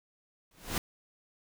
pink noise with exponential growth, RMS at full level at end -28 dBFS, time 0.51-0.78 s, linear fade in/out 2 ms, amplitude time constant 57 ms, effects none

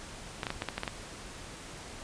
clicks, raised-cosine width 0.3 ms, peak -16 dBFS, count 8, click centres 0.432 / 0.468 / 0.504 / 0.621 / 0.687 / 0.78 / 0.834 / 0.878 s, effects pink hiss -45 dBFS RMS until 2.03 s + resampled to 22050 Hz

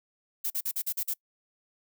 violet noise bursts, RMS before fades -30 dBFS, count 7, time 0.44-1.139 s, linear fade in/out 10 ms, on 63 ms, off 43 ms, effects noise-tail reverb RT60 0.1 s tail -25 dB re dry

